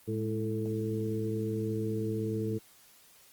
harmonic tone with a mistuned harmonic, 110.2 Hz, A2, 3 cents sharp, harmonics 1 / 2 / 3 / 4, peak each -34 / -36 / -36 / -35 dBFS, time 0.07-2.59 s, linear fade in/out 20 ms, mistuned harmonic 2, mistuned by -71 cents, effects white hiss -59 dBFS RMS until 3.32 s + Opus 24 kbps

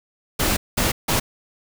pink noise bursts at uneven times, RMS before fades -20 dBFS, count 3, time 0.39-0.57 / 0.77-0.92 / 1.08-1.2 s, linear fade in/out 10 ms, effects none

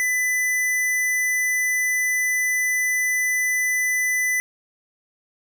square tone, 2000 Hz, B6, 21 cents sharp, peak -20 dBFS, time 0-4.4 s, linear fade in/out 0 ms, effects 9-bit

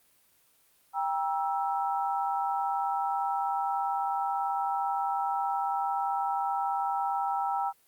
sine chord, E diminished, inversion first, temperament just, 791.1 / 949.3 / 1318.5 Hz, G5 / Bb5 / E6, +16 / +31 / 0 cents, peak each -29 / -32 / -34 dBFS, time 0.93-7.73 s, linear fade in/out 50 ms, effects white hiss -65 dBFS RMS until 7.87 s + Opus 32 kbps

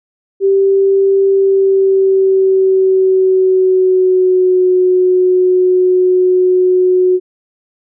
sine tone with pitch glide, 390.6 to 366.6 Hz, G4 to F#4, -6 to -16 cents, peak -7 dBFS, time 0.4-7.2 s, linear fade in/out 50 ms, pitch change -110 cents, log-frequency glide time 1.27-4.69 s, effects none

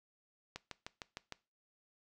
click train, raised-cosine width 0.2 ms, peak -25 dBFS, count 6, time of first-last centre 0.56-1.323 s, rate 6.55 Hz, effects noise-tail reverb RT60 0.3 s tail -20 dB re dry

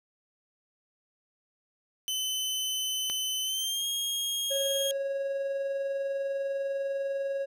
sawtooth tone with pitch glide, 3040 to 3258 Hz, F#7 to G#7, +46 to -34 cents, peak -26 dBFS, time 2.08-4.91 s, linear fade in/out 0 ms, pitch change +120 cents, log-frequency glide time 3.44-3.86 s
click, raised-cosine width 0.2 ms, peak -19 dBFS, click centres 3.099 s
triangle tone with tremolo, 550 Hz, C#5, 14 cents flat, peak -25 dBFS, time 4.5-7.46 s, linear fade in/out 20 ms, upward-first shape triangle, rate 20 Hz, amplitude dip 40%
effects none

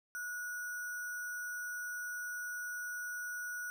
sine tone with sample-and-hold, 1460 Hz, F#6, 24 cents flat, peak -38 dBFS, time 0.15-3.7 s, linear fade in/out 0 ms, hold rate 7350 Hz, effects none

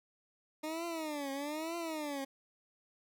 20% pulse tone with vibrato, 304.8 Hz, D#4, 36 cents flat, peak -32 dBFS, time 0.63-2.25 s, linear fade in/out 10 ms, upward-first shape triangle, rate 1.1 Hz, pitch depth 210 cents each way, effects none

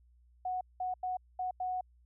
sine tone bursts at uneven times, 736 Hz, F#5, 9 cents flat, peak -32 dBFS, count 5, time 0.45-0.61 / 0.8-0.94 / 1.03-1.17 / 1.39-1.51 / 1.6-1.81 s, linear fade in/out 5 ms, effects added 60 Hz sine -61 dBFS peak until 2.05 s

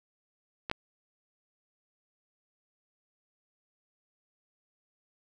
clicks, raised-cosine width 0.3 ms, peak -18 / -14 dBFS, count 2, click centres 0.698 / 0.714 s, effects none

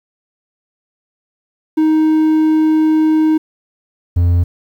triangle tone pair in turn, 313 / 87 Hz, D#4 / F2, +10 / -6 cents, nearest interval octave + minor seventh, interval 2216 cents, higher first, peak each -7 dBFS, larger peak neither, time 1.77-3.38 / 4.16-4.44 s, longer first, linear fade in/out 10 ms, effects 8-bit

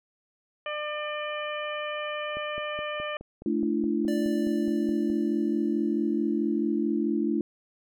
harmonic tone, 599 Hz, D5, 34 cents sharp, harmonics 1 / 2 / 3 / 4 / 5, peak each -33 / -36 / -38 / -39 / -40 dBFS, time 0.66-3.17 s, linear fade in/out 2 ms
click train, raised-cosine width 2 ms, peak -28 dBFS, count 14, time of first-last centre 2.37-5.101 s, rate 4.76 Hz
sine chord, A suspended fourth, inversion none, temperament equal with one note detuned, 220 / 293.7 / 338.3 Hz, A3 / D4 / E4, 0 / 0 / +45 cents, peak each -28 dBFS, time 3.46-7.41 s, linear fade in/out 2 ms
square tone with exponential decay, 587.3 Hz, D5, in tune, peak -34 dBFS, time 4.08-7.17 s, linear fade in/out 1 ms, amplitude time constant 670 ms
effects none

